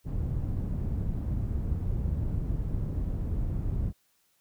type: low-pass noise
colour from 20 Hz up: white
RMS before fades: -30 dBFS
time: 0.04-3.93 s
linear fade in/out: 50 ms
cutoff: 100 Hz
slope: 12 dB/octave
effects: white hiss -70 dBFS RMS until 4.4 s